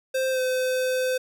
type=tone with pitch glide; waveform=square; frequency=523.3 to 512.2 Hz; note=C5 to C5; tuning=0 to -37 cents; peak=-23 dBFS; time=0.14-1.18 s; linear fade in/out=10 ms; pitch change=-37 cents; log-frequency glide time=0.31-0.4 s; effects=none